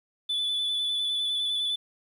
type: tone with vibrato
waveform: sine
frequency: 3474 Hz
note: A7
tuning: 23 cents flat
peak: -23 dBFS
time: 0.29-1.76 s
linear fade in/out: 10 ms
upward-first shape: square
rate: 9.9 Hz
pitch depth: 15 cents each way
effects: tanh soft clip ceiling -24 dBFS + 10-bit